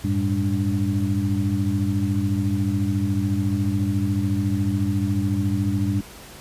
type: tone cluster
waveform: sine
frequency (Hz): 95.9 / 109.9 / 199.3 / 292.5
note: G2 / A2 / G3 / D4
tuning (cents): -37 / -2 / +29 / -7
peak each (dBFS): -24 / -25 / -25 / -26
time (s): 0.04-6.01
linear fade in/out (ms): 5
effects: pink hiss -42 dBFS RMS until 6.4 s + resampled to 32000 Hz